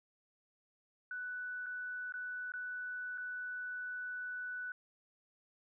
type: tone with dropouts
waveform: sine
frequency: 1487 Hz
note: F#6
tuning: 8 cents sharp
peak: -39 dBFS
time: 1.11-4.72 s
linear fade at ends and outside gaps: 2 ms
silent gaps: 1.661-1.665 / 2.123-2.139 / 2.52-2.537 / 3.176-3.18 s
effects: none